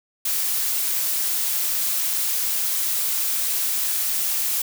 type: noise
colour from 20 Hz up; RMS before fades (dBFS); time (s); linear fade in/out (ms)
blue; -23; 0.25-4.62; 5
effects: none